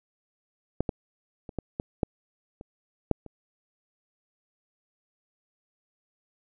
clicks, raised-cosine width 2 ms, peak -11 / -14 / -26 / -17 / -16 / -10 / -28 / -8 / -29 dBFS, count 9, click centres 0.806 / 0.892 / 1.492 / 1.587 / 1.799 / 2.032 / 2.611 / 3.113 / 3.263 s, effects none

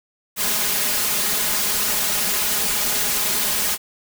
white noise with comb filter, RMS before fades -21 dBFS, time 0.36-3.78 s, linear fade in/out 50 ms, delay 4.8 ms, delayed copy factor +0.85, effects none

